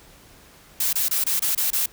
blue noise bursts, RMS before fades -22 dBFS, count 7, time 0.8-1.86 s, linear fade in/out 5 ms, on 130 ms, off 25 ms, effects pink hiss -50 dBFS RMS until 1.92 s

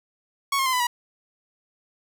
sawtooth tone with pitch steps, 1108.7 / 1070.9 / 1034.5 / 999.2 / 965.2 Hz, C#6 / C6 / C6 / B5 / B5, 0 / +40 / -20 / +20 / -40 cents, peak -17 dBFS, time 0.52-0.87 s, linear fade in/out 5 ms, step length 70 ms, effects none

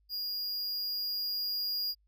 square tone with level ramp, 4847 Hz, D#8, 46 cents flat, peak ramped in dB -34 to -31 dBFS, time 0.09-1.95 s, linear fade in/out 50 ms, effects added 51 Hz sine -66 dBFS peak until 2.07 s

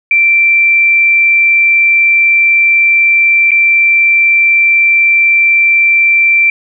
sine tone with dropouts, 2348 Hz, D7, 1 cent flat, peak -5 dBFS, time 0.11-6.5 s, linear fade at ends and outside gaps 2 ms, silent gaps 3.508-3.516 s, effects none

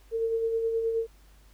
sine tone with tremolo, 453.9 Hz, A#4, 46 cents flat, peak -23 dBFS, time 0.11-1.07 s, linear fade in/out 50 ms, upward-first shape sine, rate 9.5 Hz, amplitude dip 40%, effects added 50 Hz sine -53 dBFS peak until 1.53 s + pink hiss -62 dBFS RMS until 1.53 s

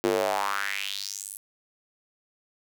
square tone with high-pass filter sweep, 49.67 Hz, G1, 24 cents sharp, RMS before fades -29 dBFS, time 0.04-1.37 s, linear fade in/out 0 ms, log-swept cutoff 340 to 11000 Hz, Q 3.9, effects none

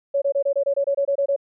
sine tone bursts, 559 Hz, C#5, 14 cents sharp, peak -17 dBFS, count 12, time 0.14-1.363 s, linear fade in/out 10 ms, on 79 ms, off 25 ms, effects none

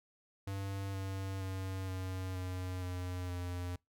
square tone with pitch steps, 98 / 96.43 / 94.88 / 93.36 / 91.86 / 90.39 / 88.94 Hz, G2 / G2 / F#2 / F#2 / F#2 / F#2 / F2, 0 / -28 / +44 / +16 / -12 / -40 / +32 cents, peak -38 dBFS, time 0.47-3.76 s, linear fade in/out 5 ms, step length 470 ms, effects noise-tail reverb RT60 0.2 s tail -26 dB re dry

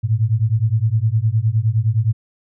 sine beating tone pair, 106 / 115.7 Hz, G#2 / A#2, +36 / -13 cents, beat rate 9.7 Hz, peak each -17 dBFS, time 0.03-2.13 s, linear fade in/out 20 ms, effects none

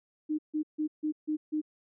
sine tone bursts, 306.4 Hz, D#4, 27 cents flat, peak -27 dBFS, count 6, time 0.29-1.616 s, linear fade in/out 20 ms, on 96 ms, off 150 ms, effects none

